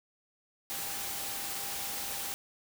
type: tone in noise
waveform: sine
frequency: 796 Hz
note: G5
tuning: 26 cents sharp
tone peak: -48 dBFS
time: 0.7-2.34 s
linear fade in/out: 0 ms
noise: white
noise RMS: -37 dBFS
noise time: 0.7-2.34 s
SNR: -14 dB
effects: none